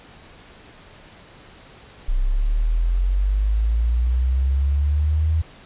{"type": "linear sweep", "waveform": "sine", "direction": "up", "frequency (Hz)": [30.87, 80.8], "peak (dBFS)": -16, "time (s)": [2.08, 5.42], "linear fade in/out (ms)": 10, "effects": ["pink hiss -46 dBFS RMS until 5.65 s", "resampled to 8000 Hz"]}